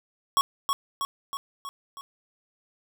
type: tone with echo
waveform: square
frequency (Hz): 1108.7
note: C#6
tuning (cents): 0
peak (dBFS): -19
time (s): 0.37-0.41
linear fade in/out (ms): 0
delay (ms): 320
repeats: 5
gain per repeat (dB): -4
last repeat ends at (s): 2.01
effects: none